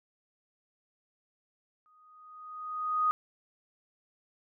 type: tone with exponential growth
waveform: sine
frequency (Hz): 1244.5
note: D#6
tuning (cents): 0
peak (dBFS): -22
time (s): 1.86-3.11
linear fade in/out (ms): 0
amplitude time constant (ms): 270
effects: none